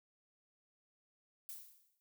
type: noise with exponential decay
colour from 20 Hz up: violet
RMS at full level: -45 dBFS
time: 1.49-2 s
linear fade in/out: 0 ms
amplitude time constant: 110 ms
effects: none